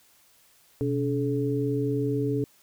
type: tone cluster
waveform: sine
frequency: 127.2 / 284.4 / 428.8 Hz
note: C3 / C#4 / A4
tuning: -48 / +45 / -45 cents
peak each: -28 dBFS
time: 0.81-2.44 s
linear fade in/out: 0 ms
effects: white hiss -60 dBFS RMS until 2.62 s